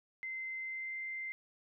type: tone with pitch glide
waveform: sine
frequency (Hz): 2071 to 2084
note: C7 to C7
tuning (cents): -18 to -7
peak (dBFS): -38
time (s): 0.23-1.32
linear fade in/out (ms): 0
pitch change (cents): +11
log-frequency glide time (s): 0.61-0.97
effects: none